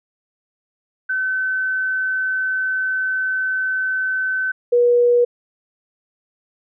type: tone pair in turn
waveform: sine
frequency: 1524 / 482.8 Hz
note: G6 / B4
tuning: -49 / -39 cents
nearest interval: octave + minor sixth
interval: 1990 cents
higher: first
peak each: -18 / -11 dBFS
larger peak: second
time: 1.09-4.52 / 4.72-5.25 s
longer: first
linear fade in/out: 10 ms
effects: none